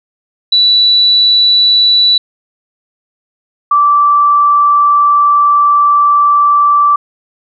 sine tone pair in turn, 3951 / 1165.2 Hz, B7 / D6, 0 / -14 cents, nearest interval octave + major sixth, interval 2114 cents, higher first, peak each -5 dBFS, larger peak neither, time 0.52-2.18 / 3.71-6.96 s, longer second, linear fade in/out 5 ms, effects none

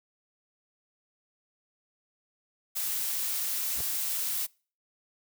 blue noise, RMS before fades -31 dBFS, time 2.75-4.47 s, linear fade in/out 20 ms
brown noise with exponential growth, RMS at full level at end -31 dBFS, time 3.73-3.81 s, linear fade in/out 2 ms, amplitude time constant 16 ms
effects noise-tail reverb RT60 0.4 s tail -26 dB re dry

